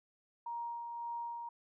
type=tone with tremolo; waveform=sine; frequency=940 Hz; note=A#5; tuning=14 cents sharp; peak=-37 dBFS; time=0.46-1.49 s; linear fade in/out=5 ms; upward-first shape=sine; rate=1.8 Hz; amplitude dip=35%; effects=none